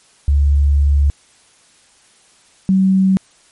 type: tone pair in turn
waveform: sine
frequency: 71.3 / 190.35 Hz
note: C#2 / F#3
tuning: +49 / +49 cents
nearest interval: octave + perfect fourth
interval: 1700 cents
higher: second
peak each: -9 dBFS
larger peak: neither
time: 0.28-1.1 / 2.69-3.17 s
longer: first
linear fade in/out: 0 ms
effects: white hiss -51 dBFS RMS until 3.51 s + MP3 48 kbps